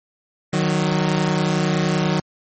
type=tone pair together; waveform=sawtooth; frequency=154.3 / 185 Hz; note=D#3 / F#3; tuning=-14 / 0 cents; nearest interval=minor third; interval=314 cents; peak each=-16 dBFS; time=0.53-2.2 s; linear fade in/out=5 ms; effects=MP3 32 kbps